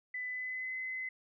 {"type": "tone with pitch glide", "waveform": "sine", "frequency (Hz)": [2000, 2038], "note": ["B6", "C7"], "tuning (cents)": [21, -46], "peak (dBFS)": -36, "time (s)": [0.14, 1.09], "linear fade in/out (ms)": 5, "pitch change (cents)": 33, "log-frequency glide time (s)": [0.28, 0.76], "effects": []}